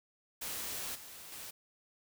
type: noise with level steps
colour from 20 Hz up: white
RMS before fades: -40 / -50 / -46 dBFS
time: 0.41-1.51 s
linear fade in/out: 10 ms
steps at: 0.94 / 1.31 s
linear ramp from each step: 20 ms
effects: none